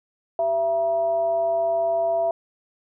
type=tone with frequency modulation; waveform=sine; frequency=670 Hz; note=E5; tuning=28 cents sharp; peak=-19 dBFS; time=0.39-2.31 s; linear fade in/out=2 ms; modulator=282 Hz; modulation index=0.35; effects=none